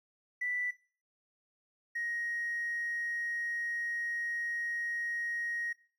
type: tone pair in turn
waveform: triangle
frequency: 1975.5 / 1880.3 Hz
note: B6 / A#6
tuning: 0 / +14 cents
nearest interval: minor second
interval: 86 cents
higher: first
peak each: -28 / -30 dBFS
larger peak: first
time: 0.41-0.71 / 1.95-5.73 s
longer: second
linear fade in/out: 10 ms
effects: noise-tail reverb RT60 0.4 s tail -21 dB re dry + tanh soft clip ceiling -29 dBFS